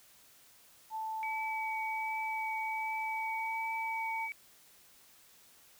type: tone with pitch glide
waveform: sine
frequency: 880 to 895.4 Hz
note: A5 to A5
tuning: 0 to +30 cents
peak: -35 dBFS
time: 0.9-4.29 s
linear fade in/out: 50 ms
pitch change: +30 cents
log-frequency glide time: 3.05-3.56 s
type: tone with vibrato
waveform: sine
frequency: 2278 Hz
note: C#7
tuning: 47 cents sharp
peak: -37 dBFS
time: 1.23-4.32 s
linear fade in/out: 0 ms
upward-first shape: triangle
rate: 1.3 Hz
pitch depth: 16 cents each way
effects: white hiss -61 dBFS RMS until 5.79 s